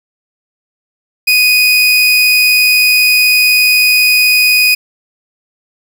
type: tone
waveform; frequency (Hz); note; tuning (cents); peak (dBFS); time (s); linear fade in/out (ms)
30% pulse; 2489; D#7; 0; -4; 1.27-4.75; 10
effects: 7-bit